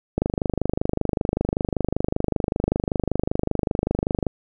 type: click train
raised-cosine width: 2 ms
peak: -7 dBFS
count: 104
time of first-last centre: 0.18-4.267 s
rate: 25.2 Hz
effects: none